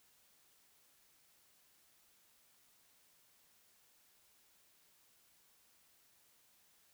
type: silence
effects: white hiss -70 dBFS RMS until 6.93 s